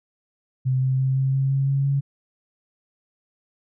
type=tone with pitch steps; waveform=sine; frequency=129.8 / 131.08 / 132.37 / 133.68 / 135 / 136.33 / 137.68 / 139.04 Hz; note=C3 / C3 / C3 / C3 / C#3 / C#3 / C#3 / C#3; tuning=-13 / +4 / +20 / +38 / -45 / -28 / -11 / +6 cents; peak=-18 dBFS; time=0.65-2.01 s; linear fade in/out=20 ms; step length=170 ms; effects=none